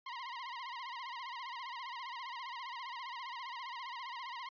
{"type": "tone with vibrato", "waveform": "sawtooth", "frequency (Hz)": 1002, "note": "B5", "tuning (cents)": 25, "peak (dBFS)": -38, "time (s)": [0.06, 4.49], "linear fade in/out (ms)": 5, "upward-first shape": "sine", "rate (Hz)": 15, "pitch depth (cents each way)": 130, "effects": ["resampled to 11025 Hz"]}